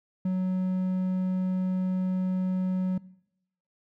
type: tone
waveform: triangle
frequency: 185.4 Hz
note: F#3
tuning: 4 cents sharp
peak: -22 dBFS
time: 0.25-2.98 s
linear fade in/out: 5 ms
effects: noise-tail reverb RT60 0.8 s tail -21 dB re dry